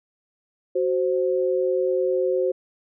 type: tone pair together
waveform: sine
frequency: 372.6 / 523.3 Hz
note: F#4 / C5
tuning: +12 / 0 cents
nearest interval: tritone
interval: 588 cents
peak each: -22 / -22 dBFS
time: 0.75-2.52 s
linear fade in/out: 10 ms
effects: none